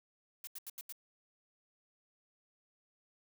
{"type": "noise bursts", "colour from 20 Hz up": "blue", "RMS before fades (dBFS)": -45, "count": 5, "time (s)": [0.44, 0.924], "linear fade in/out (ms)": 2, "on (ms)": 32, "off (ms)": 81, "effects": []}